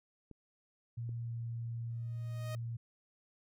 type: clicks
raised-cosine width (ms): 3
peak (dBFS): -38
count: 2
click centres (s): 0.313 / 1.092
type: tone with pitch glide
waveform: sine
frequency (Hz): 117.3 to 116.49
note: A#2 to A#2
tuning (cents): +11 to -1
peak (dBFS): -37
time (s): 0.97-2.77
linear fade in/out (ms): 10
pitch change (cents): -12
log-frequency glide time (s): 1.24-1.3
type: tone with exponential growth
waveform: sawtooth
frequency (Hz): 622.3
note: D#5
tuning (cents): 0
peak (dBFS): -38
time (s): 1.9-2.55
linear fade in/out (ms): 0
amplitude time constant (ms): 140
effects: none